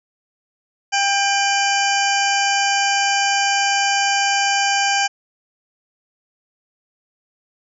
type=harmonic tone with a mistuned harmonic; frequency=796 Hz; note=G5; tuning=26 cents sharp; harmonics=1 / 2 / 3 / 4 / 6 / 7 / 8 / 9; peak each=-19 / -22 / -24 / -25 / -27 / -27 / -28 / -29 dBFS; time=0.92-5.08 s; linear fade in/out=20 ms; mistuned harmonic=4; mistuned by=-97 cents; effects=none